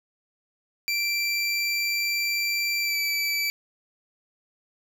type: tone with pitch glide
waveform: 25% pulse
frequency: 2349 to 2315 Hz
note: D7 to D7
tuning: 0 to -25 cents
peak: -20 dBFS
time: 0.88-3.5 s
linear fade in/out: 0 ms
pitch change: -25 cents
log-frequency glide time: 2.81-2.97 s
effects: none